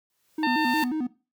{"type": "noise with exponential growth", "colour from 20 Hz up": "white", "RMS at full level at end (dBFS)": -37, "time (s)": [0.1, 0.84], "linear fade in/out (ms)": 1, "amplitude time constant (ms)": 160}
{"type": "tone with vibrato", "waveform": "triangle", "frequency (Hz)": 278.1, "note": "C#4", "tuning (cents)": 6, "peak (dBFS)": -23, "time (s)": [0.38, 1.07], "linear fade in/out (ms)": 5, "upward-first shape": "square", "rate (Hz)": 5.6, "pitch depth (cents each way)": 200}
{"type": "harmonic tone", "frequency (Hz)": 900, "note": "A5", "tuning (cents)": 39, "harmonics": [1, 2, 3, 4, 5], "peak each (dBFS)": [-24, -29, -34, -37, -37], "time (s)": [0.43, 0.84], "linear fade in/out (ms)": 2}
{"effects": ["noise-tail reverb RT60 0.3 s tail -17 dB re dry"]}